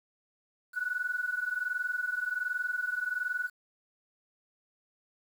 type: tone pair together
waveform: sine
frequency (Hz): 1463 / 1484.3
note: F#6 / F#6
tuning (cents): -20 / +5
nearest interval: unison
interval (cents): 25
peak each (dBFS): -34 / -32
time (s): 0.73-3.5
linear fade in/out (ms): 50
effects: 9-bit